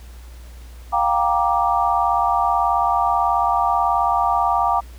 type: chord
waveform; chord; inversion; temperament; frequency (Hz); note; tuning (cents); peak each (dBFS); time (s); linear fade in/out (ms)
sine; G minor seventh; third; just; 705.6 / 784 / 940.8 / 1176; F5 / G5 / Bb5 / D6; +18 / 0 / +16 / +2; -21; 0.92-4.81; 20
effects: added 60 Hz sine -36 dBFS peak until 4.98 s + pink hiss -49 dBFS RMS until 4.98 s